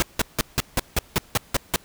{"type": "noise bursts", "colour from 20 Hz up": "pink", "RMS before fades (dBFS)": -20, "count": 10, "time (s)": [0, 1.76], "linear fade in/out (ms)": 0, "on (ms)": 23, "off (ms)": 170, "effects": ["pink hiss -52 dBFS RMS until 1.84 s"]}